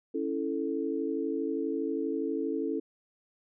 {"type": "chord", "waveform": "sine", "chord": "A major", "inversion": "first", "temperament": "equal", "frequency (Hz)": [277.2, 329.6, 440], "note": ["C#4", "E4", "A4"], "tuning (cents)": [0, 0, 0], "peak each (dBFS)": -33, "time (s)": [0.14, 2.8], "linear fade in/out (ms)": 10, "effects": []}